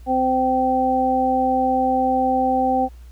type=harmonic tone; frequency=258.5 Hz; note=C4; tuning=21 cents flat; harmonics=1 / 2 / 3; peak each=-22 / -23 / -18 dBFS; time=0.06-2.89 s; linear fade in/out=50 ms; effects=added 60 Hz sine -38 dBFS peak until 3.11 s + pink hiss -57 dBFS RMS until 3.11 s